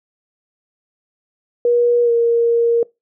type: tone with pitch glide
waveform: sine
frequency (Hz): 479.5 to 467.5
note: A#4 to A#4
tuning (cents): +49 to +5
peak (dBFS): -11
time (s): 1.65-2.83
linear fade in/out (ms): 2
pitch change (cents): -44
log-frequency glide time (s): 2.03-2.11
effects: noise-tail reverb RT60 0.2 s tail -23 dB re dry